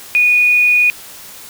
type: tone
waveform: sine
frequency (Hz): 2463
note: D#7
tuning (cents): -18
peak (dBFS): -8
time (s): 0.15-0.9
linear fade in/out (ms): 0
effects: white hiss -35 dBFS RMS until 1.49 s